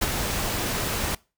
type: noise with ADSR envelope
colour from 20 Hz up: pink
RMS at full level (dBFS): -22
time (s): 0.01-1.15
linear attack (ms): 13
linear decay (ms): 34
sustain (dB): -5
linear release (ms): 5
effects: noise-tail reverb RT60 0.3 s tail -23 dB re dry